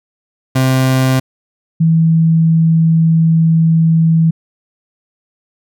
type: tone pair in turn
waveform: 30% pulse / sine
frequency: 130.81 / 162.84 Hz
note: C3 / E3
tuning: 0 / -21 cents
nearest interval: major third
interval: 379 cents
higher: second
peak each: -7 dBFS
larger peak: neither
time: 0.55-1.2 / 1.8-4.31 s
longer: second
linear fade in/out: 10 ms
effects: none